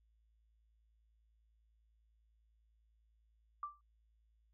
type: tone with exponential decay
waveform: sine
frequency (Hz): 1174.7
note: D6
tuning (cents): 0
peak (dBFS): -36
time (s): 3.63-3.81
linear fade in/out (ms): 2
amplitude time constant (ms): 38
effects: added 55 Hz sine -70 dBFS peak until 4.53 s